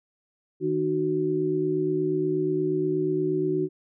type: tone cluster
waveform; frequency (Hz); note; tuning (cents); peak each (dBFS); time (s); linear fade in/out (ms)
sine; 156.5 / 303.6 / 372; D#3 / D#4 / F#4; +10 / -42 / +9; -31 / -28 / -24; 0.6-3.69; 50
effects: none

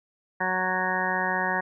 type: harmonic tone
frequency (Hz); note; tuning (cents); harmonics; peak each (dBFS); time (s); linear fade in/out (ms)
185; F#3; 0; 1 / 2 / 3 / 4 / 5 / 6 / 8 / 9 / 10; -35 / -36 / -35 / -32 / -30 / -35 / -35 / -30 / -30; 0.4-1.61; 10
effects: none

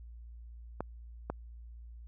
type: clicks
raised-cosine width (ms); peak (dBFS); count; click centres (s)
1; -20; 2; 0.806 / 1.3
effects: added 58 Hz sine -46 dBFS peak until 2.07 s

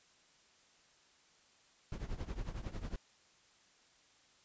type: noise with tremolo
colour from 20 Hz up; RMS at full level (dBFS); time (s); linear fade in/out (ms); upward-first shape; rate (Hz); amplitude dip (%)
brown; -38; 1.92-2.96; 0; triangle; 11; 90
effects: white hiss -67 dBFS RMS until 4.44 s + resampled to 16000 Hz

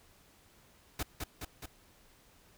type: noise with echo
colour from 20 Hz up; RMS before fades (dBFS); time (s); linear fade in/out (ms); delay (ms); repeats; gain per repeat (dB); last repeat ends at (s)
pink; -35; 0.99-1.03; 5; 210; 3; -3; 1.66
effects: pink hiss -63 dBFS RMS until 2.57 s

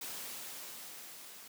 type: noise with level ramp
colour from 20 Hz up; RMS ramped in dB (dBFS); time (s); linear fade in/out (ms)
white; -42 to -52; 0.01-1.48; 5
effects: high-pass 150 Hz 12 dB/octave

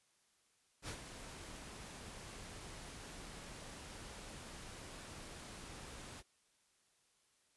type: noise with ADSR envelope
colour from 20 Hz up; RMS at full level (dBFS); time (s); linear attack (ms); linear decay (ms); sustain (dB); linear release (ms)
pink; -43; 0.82-6.23; 64; 83; -8; 40
effects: white hiss -75 dBFS RMS until 7.56 s + resampled to 24000 Hz

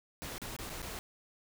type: noise with dropouts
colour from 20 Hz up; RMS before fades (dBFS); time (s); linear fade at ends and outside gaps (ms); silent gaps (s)
pink; -42; 0.22-0.99; 0; 0.381-0.417 / 0.565-0.588 / 0.694-0.699 / 0.819-0.827
effects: none

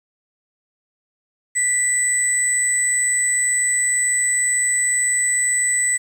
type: tone pair together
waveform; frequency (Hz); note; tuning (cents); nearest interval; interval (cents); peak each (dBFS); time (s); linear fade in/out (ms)
sine; 1975.5 / 7978; B6 / B8; 0 / +17; 2 octaves; 2417; -20 / -17; 1.55-5.98; 20
effects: tanh soft clip ceiling -9 dBFS + 8-bit

